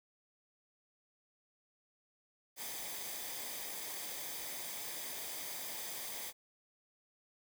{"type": "noise with comb filter", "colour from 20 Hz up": "white", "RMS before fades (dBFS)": -43, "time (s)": [2.56, 6.33], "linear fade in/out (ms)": 50, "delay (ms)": 0.72, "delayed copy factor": -0.55, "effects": []}